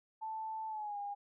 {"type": "tone with pitch glide", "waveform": "sine", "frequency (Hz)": [880, 811.6], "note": ["A5", "G#5"], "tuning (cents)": [0, -40], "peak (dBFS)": -38, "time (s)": [0.21, 1.15], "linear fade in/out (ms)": 20, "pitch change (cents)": -140, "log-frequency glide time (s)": [0.68, 0.98], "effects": []}